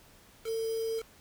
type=tone with quantisation; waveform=sine; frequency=450.4 Hz; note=A4; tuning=40 cents sharp; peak=-30 dBFS; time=0.44-1.03 s; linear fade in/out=50 ms; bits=7; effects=pink hiss -58 dBFS RMS until 1.2 s